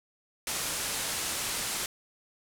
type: low-pass noise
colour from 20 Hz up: white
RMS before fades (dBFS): -33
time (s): 0.47-1.86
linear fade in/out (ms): 2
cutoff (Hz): 11000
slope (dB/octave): 24
effects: none